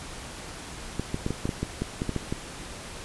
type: clicks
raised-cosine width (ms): 3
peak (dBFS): -14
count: 12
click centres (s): 0.996 / 1.144 / 1.264 / 1.306 / 1.455 / 1.492 / 1.63 / 1.82 / 2.019 / 2.093 / 2.163 / 2.325
effects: pink hiss -40 dBFS RMS until 3.04 s + resampled to 24000 Hz